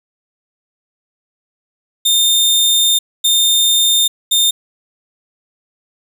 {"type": "tone bursts at uneven times", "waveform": "sawtooth", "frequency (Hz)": 3629, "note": "A#7", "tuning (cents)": -47, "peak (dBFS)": -7, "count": 3, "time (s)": [[2.05, 2.99], [3.24, 4.08], [4.31, 4.51]], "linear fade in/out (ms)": 10, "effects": []}